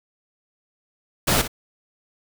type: noise with echo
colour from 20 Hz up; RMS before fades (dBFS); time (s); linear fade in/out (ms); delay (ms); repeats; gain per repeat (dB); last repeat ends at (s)
pink; -19; 1.27-1.42; 10; 59; 1; -11; 1.479
effects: none

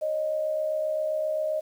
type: tone pair together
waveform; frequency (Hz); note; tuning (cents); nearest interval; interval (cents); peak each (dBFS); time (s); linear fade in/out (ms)
sine; 552 / 619.6; C#5 / D#5; -7 / -7; major second; 200; -34 / -25; 0.01-1.61; 20
effects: 9-bit

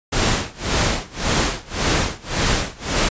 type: noise with tremolo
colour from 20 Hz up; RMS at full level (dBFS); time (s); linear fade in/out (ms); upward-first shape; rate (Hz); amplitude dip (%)
pink; -17; 0.12-3.09; 10; sine; 1.8; 95
effects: resampled to 16000 Hz

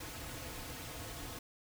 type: noise with comb filter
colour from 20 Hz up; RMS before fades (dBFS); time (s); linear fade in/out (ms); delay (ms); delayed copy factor
pink; -45; 0-1.39; 5; 5.1; -0.6
effects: none

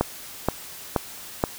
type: click train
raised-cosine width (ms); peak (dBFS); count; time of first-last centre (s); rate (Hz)
1; -5; 4; 0.01-1.439; 2.1
effects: white hiss -40 dBFS RMS until 1.58 s

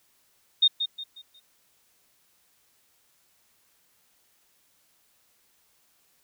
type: tone with echo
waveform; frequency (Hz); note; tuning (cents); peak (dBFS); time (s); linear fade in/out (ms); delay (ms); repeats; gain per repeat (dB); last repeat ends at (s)
sine; 3685; A#7; -21; -15; 0.62-0.68; 10; 180; 4; -9; 1.4
effects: white hiss -66 dBFS RMS until 6.23 s

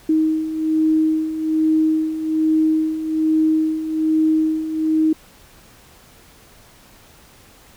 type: beating tone pair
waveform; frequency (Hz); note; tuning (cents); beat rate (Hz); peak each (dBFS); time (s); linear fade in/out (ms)
sine; 313.9 / 315.1; D#4 / D#4; +15 / +22; 1.2; -22 / -16; 0.09-5.13; 5
effects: pink hiss -48 dBFS RMS until 7.76 s

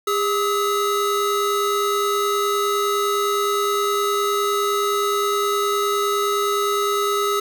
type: tone pair together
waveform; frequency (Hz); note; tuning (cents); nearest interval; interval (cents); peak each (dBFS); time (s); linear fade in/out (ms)
square; 405.1 / 1285; G#4 / E6; -43 / -45; octave + minor sixth; 1998; -22; 0.07-7.4; 5
effects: 8-bit

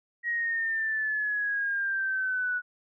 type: exponential sweep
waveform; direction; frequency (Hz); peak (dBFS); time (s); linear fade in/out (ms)
sine; down; 1900 to 1467; -26; 0.23-2.62; 50
effects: none

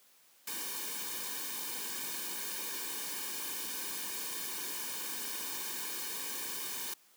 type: noise with comb filter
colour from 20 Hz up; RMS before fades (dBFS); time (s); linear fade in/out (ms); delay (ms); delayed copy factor
white; -39; 0.47-6.94; 5; 1.5; -0.95
effects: white hiss -64 dBFS RMS until 7.16 s + high-pass 200 Hz 12 dB/octave

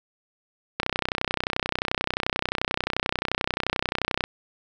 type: click train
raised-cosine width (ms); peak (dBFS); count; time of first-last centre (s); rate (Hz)
0.3; -7; 109; 0.8-4.239; 31.4
effects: none

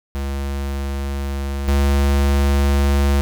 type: tone pair in turn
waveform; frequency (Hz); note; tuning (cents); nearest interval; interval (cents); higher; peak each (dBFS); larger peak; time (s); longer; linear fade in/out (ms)
square; 69.3 / 70.06; C#2 / C#2; 0 / +19; unison; 19; second; -22 / -14; second; 0.15-1.68 / 1.68-3.21; neither; 0
effects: none

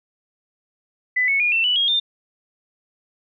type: tone with pitch steps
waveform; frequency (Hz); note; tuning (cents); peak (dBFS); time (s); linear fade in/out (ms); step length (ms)
sine; 2000 / 2206 / 2434 / 2685 / 2962 / 3268 / 3605; B6 / C#7 / D#7 / E7 / F#7 / G#7 / A7; +21 / -9 / -39 / +31 / +1 / -29 / +41; -16; 1.16-2; 10; 120
effects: none

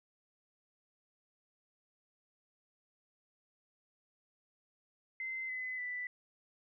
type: tone with pitch steps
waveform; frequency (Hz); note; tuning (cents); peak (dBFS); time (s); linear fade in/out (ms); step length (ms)
sine; 2067 / 2024 / 1982.8; C7 / B6 / B6; -22 / +42 / +6; -37; 5.2-6.07; 2; 290
effects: none

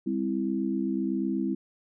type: chord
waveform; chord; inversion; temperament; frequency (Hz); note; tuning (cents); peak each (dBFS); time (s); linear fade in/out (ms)
sine; C major; second; equal with one note detuned; 200.3 / 261.6 / 329.6; G3 / C4 / E4; +38 / 0 / 0; -30; 0.06-1.55; 10
effects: none

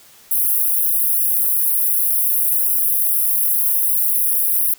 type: high-pass noise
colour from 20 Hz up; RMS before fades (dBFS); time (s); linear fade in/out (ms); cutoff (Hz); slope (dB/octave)
white; -17; 0.31-4.74; 5; 10000; 96
effects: white hiss -47 dBFS RMS until 4.78 s

